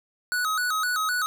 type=tone with vibrato; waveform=square; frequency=1368 Hz; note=F6; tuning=36 cents flat; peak=-24 dBFS; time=0.32-1.26 s; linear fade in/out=0 ms; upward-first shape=square; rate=3.9 Hz; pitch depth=130 cents each way; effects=none